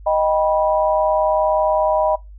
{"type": "chord", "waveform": "sine", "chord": "Eb augmented", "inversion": "none", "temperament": "equal with one note detuned", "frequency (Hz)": [622.3, 784, 977], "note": ["Eb5", "G5", "B5"], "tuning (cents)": [0, 0, -19], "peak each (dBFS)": [-16, -21, -21], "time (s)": [0.06, 2.16], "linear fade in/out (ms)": 10, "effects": ["noise-tail reverb RT60 0.2 s tail -21 dB re dry", "added 50 Hz sine -36 dBFS peak until 2.38 s"]}